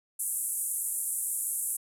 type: band-pass noise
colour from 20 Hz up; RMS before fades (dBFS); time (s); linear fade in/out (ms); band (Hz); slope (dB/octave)
white; -32; 0.19-1.77; 10; 8200 to 12000; 48
effects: none